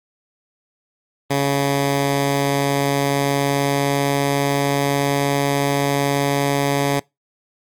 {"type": "tone with pitch glide", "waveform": "10% pulse", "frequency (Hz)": [140, 140.89], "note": ["C#3", "C#3"], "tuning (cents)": [18, 28], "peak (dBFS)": -8, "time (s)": [1.3, 7], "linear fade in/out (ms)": 10, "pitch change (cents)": 10, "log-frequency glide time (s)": [1.87, 5.09], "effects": ["noise-tail reverb RT60 0.2 s tail -23 dB re dry", "MP3 96 kbps"]}